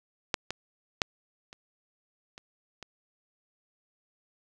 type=clicks; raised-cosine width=0.2 ms; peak=-8 / -15 / -6 / -28 / -27 / -24 dBFS; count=6; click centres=0.342 / 0.506 / 1.018 / 1.529 / 2.379 / 2.827 s; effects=none